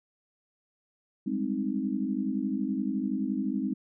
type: chord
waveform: sine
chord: Ab major seventh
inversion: third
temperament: equal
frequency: 196 / 207.7 / 261.6 / 311.1 Hz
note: G3 / Ab3 / C4 / Eb4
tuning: 0 / 0 / 0 / 0 cents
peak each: -35 / -32 / -31 / -34 dBFS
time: 1.26-3.74 s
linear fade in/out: 10 ms
effects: none